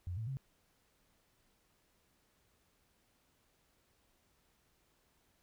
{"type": "tone with pitch steps", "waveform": "sine", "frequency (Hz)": [88.9, 111.2, 134.3], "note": ["F2", "A2", "C3"], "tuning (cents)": [31, 19, 46], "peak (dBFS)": -37, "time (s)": [0.07, 0.37], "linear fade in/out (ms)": 0, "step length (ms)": 100, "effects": ["pink hiss -74 dBFS RMS until 5.42 s"]}